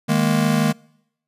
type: chord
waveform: square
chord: D# suspended fourth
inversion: none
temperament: just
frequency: 155.56 / 207.4 / 233.3 Hz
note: D#3 / G#3 / A#3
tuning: 0 / -2 / +2 cents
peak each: -21 dBFS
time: 0.08-0.73 s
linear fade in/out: 20 ms
effects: noise-tail reverb RT60 0.8 s tail -26 dB re dry + resampled to 32000 Hz